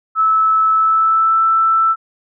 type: tone with pitch glide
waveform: sine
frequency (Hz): 1305 to 1326.3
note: E6 to E6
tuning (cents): -18 to +10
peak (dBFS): -10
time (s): 0.15-1.96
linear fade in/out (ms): 50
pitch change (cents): +28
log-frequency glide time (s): 0.73-1.42
effects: none